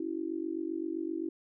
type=tone with amplitude modulation; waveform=sine; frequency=327.9 Hz; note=E4; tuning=9 cents flat; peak=-28 dBFS; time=0-1.29 s; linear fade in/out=5 ms; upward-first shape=sine; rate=47.7 Hz; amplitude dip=95%; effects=none